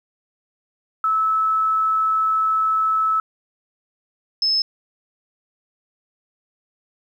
sine tone pair in turn, 1303 / 5212 Hz, E6 / E8, -20 / -20 cents, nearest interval 2 octaves, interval 2400 cents, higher second, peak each -16 dBFS, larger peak neither, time 1.04-3.2 / 4.42-4.62 s, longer first, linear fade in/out 2 ms, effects 9-bit

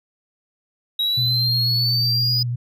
triangle exponential sweep, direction up, 3831 to 4978 Hz, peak -17 dBFS, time 0.99-2.43 s, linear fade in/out 5 ms
sine tone with vibrato, 121.6 Hz, B2, 26 cents flat, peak -21 dBFS, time 1.17-2.56 s, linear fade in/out 10 ms, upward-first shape square, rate 8.1 Hz, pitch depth 18 cents each way
effects none

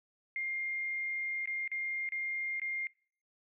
sine tone with dropouts, 2116 Hz, C7, 19 cents sharp, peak -33 dBFS, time 0.36-2.87 s, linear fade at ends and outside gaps 1 ms, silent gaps 1.457-1.474 / 1.677-1.716 / 2.09-2.121 / 2.598-2.617 s, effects noise-tail reverb RT60 0.5 s tail -25 dB re dry

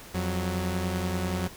sawtooth tone pair together, 87.2 / 184.77 Hz, F2 / F#3, -2 / -2 cents, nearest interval octave + minor second, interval 1300 cents, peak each -26 dBFS, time 0.14-1.48 s, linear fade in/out 10 ms, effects pink hiss -46 dBFS RMS until 1.56 s

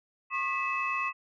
sine tone cluster, 1087 / 1216 / 1978 / 2599 Hz, C#6 / D#6 / B6 / E7, -34 / -40 / +2 / -25 cents, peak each -31 / -38 / -37 / -31 dBFS, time 0.3-1.13 s, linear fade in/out 50 ms, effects tanh soft clip ceiling -19 dBFS

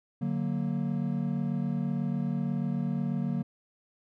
triangle chord, D augmented, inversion none, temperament equal, 146.83 / 185 / 233.1 Hz, D3 / F#3 / A#3, 0 / 0 / 0 cents, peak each -30 dBFS, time 0.21-3.43 s, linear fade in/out 10 ms, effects none

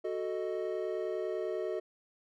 triangle chord, D# diminished, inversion first, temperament equal, 370 / 440 / 622.3 Hz, F#4 / A4 / D#5, 0 / 0 / 0 cents, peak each -34 / -35 / -36 dBFS, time 0.04-1.8 s, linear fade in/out 10 ms, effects none

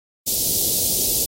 white band-stop noise, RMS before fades -20 dBFS, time 0.26-1.26 s, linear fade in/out 20 ms, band 540 to 4000 Hz, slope 24 dB/octave, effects AAC 48 kbps

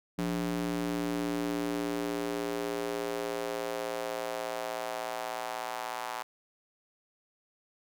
square tone with high-pass filter sweep, 58.27 Hz, A#1, in tune, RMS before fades -34 dBFS, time 0.18-6.23 s, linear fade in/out 10 ms, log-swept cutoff 210 to 880 Hz, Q 2.4, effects none

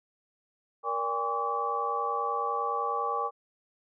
sine tone cluster, 469.4 / 579 / 807 / 1054 / 1144 Hz, A#4 / D5 / G#5 / C6 / D6, +12 / -25 / -50 / +12 / -46 cents, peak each -35 / -39 / -33 / -39 / -30 dBFS, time 0.83-3.31 s, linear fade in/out 50 ms, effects none

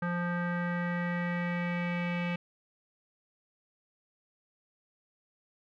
square tone with low-pass filter sweep, 174.61 Hz, F3, in tune, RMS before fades -32 dBFS, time 0.02-2.36 s, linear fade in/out 5 ms, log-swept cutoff 1500 to 2500 Hz, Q 4.2, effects none

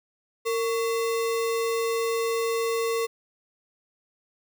sine tone with sample-and-hold, 458.5 Hz, A#4, 29 cents flat, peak -23 dBFS, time 0.45-3.07 s, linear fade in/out 20 ms, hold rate 1575 Hz, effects none

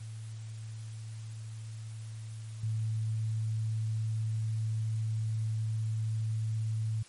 sine tone with level steps, 110.3 Hz, A2, 5 cents sharp, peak -39 / -29 dBFS, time 0-7.03 s, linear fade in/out 10 ms, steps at 2.63 s, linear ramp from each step 5 ms, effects white hiss -56 dBFS RMS until 7.08 s + MP3 48 kbps

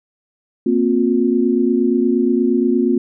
sine chord, Bb suspended second, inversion none, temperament equal with one note detuned, 233.1 / 261.6 / 357 Hz, Bb3 / C4 / F4, 0 / 0 / +38 cents, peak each -17 dBFS, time 0.66-2.98 s, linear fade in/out 5 ms, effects none

